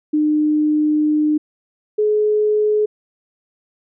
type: tone pair in turn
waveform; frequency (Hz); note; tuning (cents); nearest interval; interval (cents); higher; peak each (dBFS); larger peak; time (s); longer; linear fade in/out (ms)
sine; 303 / 423.7; D#4 / G#4; -46 / +35; tritone; 581; second; -13; neither; 0.13-1.38 / 1.98-2.86; first; 10
effects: none